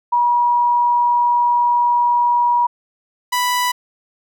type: tone pair in turn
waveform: sine / sawtooth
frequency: 962 / 987.9 Hz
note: B5 / B5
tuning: -46 / 0 cents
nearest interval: unison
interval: 46 cents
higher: second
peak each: -12 dBFS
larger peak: neither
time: 0.12-2.67 / 3.32-3.72 s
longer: first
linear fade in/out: 10 ms
effects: none